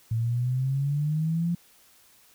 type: exponential sweep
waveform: sine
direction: up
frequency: 111.8 to 174.61 Hz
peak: -23 dBFS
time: 0.11-1.55 s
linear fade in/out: 5 ms
effects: white hiss -58 dBFS RMS until 2.34 s